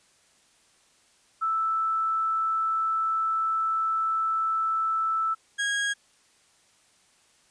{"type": "tone pair in turn", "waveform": ["sine", "35% pulse"], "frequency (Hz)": [1318.5, 1640.5], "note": ["E6", "G#6"], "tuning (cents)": [0, -22], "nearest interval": "major third", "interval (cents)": 378, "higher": "second", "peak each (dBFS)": -23, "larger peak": "neither", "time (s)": [[1.41, 5.35], [5.58, 5.94]], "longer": "first", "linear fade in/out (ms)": 20, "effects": ["white hiss -62 dBFS RMS until 7.5 s", "resampled to 22050 Hz"]}